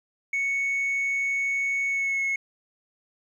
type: tone with pitch glide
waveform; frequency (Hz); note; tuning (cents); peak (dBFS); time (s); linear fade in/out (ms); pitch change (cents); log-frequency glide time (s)
sine; 2217 to 2183; C#7 to C#7; 0 to -27; -21; 0.33-2.36; 5; -27; 1.88-2.22
effects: tanh soft clip ceiling -22 dBFS + 10-bit